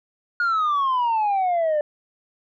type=exponential sweep; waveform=sine; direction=down; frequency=1442 to 587.3 Hz; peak=-16 dBFS; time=0.4-1.81 s; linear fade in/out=2 ms; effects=tanh soft clip ceiling -17 dBFS